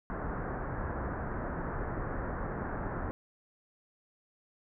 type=low-pass noise; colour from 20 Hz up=pink; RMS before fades=-36 dBFS; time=0.1-3.11 s; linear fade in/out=0 ms; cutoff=1700 Hz; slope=48 dB/octave; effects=none